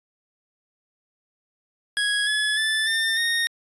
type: tone with pitch steps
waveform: 25% pulse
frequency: 1661.2 / 1706.9 / 1753.9 / 1802.2 / 1851.8 Hz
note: G#6 / G#6 / A6 / A6 / A#6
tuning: 0 / +47 / -6 / +41 / -12 cents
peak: -17 dBFS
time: 1.97-3.47 s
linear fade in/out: 0 ms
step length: 300 ms
effects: resampled to 24000 Hz